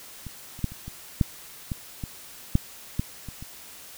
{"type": "clicks", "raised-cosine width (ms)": 5, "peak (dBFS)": [-24, -30, -12, -28, -24, -7, -16, -19, -6, -12, -24, -26], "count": 12, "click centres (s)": [0.267, 0.591, 0.643, 0.72, 0.88, 1.212, 1.718, 2.038, 2.554, 2.995, 3.287, 3.425], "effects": ["white hiss -45 dBFS RMS until 3.97 s"]}